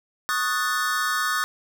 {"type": "chord", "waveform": "square", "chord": "D# half-diminished seventh", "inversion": "third", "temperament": "equal", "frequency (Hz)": [1108.7, 1244.5, 1480, 1760], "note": ["C#6", "D#6", "F#6", "A6"], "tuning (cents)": [0, 0, 0, 0], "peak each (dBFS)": [-32, -27, -28, -29], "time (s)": [0.29, 1.44], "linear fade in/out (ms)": 0, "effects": []}